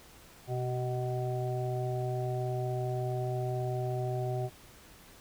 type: harmonic tone with a mistuned harmonic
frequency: 124.9 Hz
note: B2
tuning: 20 cents sharp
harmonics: 1 / 3 / 5 / 6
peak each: -32 / -37 / -39 / -40 dBFS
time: 0.47-4.5 s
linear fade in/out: 50 ms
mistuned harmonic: 3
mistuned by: +22 cents
effects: pink hiss -55 dBFS RMS until 5.2 s